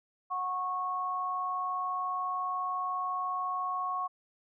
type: tone pair together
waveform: sine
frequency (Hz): 734.2 / 1100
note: F#5 / C#6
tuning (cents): -14 / -14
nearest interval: perfect fifth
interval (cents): 700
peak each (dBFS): -37 / -31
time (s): 0.3-4.08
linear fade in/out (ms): 20
effects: none